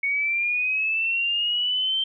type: linear sweep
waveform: sine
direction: up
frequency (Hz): 2217 to 3136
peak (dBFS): -21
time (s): 0.03-2.04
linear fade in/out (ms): 5
effects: none